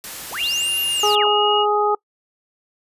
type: noise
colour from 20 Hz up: white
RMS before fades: -32 dBFS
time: 0.04-1.15 s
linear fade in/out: 0 ms
type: linear two-way sweep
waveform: sine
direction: up then down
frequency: 103.83 to 12000 to 103.83 Hz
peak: -25 dBFS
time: 0.3-1.29 s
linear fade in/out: 50 ms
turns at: 0.81 s
type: tone with pitch glide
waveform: sine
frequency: 2800 to 2877 Hz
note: F7 to F#7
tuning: +4 to -49 cents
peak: -19 dBFS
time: 0.37-1.66 s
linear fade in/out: 50 ms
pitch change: +47 cents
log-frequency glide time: 0.8-1.41 s
type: harmonic tone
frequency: 416.7 Hz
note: G#4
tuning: 6 cents sharp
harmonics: 1 / 2 / 3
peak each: -19 / -19 / -21 dBFS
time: 1.03-1.95 s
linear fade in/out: 5 ms
effects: noise-tail reverb RT60 0.1 s tail -25 dB re dry + resampled to 32000 Hz